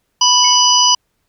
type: harmonic tone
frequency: 987.8 Hz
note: B5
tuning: in tune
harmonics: 1 / 3 / 5 / 6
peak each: -14 / -14 / -14 / -14 dBFS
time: 0.21-0.95 s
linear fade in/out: 5 ms
type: tone with exponential decay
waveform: sine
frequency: 2200 Hz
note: C#7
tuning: 14 cents flat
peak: -22 dBFS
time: 0.44-0.68 s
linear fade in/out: 5 ms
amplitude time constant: 52 ms
effects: pink hiss -67 dBFS RMS until 1.28 s